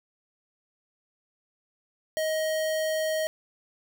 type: tone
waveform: square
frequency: 629 Hz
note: D#5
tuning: 19 cents sharp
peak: -26 dBFS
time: 2.17-3.27 s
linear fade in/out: 0 ms
effects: none